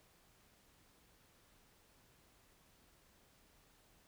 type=silence; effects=pink hiss -69 dBFS RMS until 4.07 s